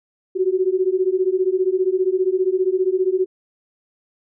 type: beating tone pair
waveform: sine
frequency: 365.8 / 380.8 Hz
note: F#4 / F#4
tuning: -20 / +50 cents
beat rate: 15 Hz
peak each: -19 dBFS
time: 0.35-3.26 s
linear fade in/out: 20 ms
effects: none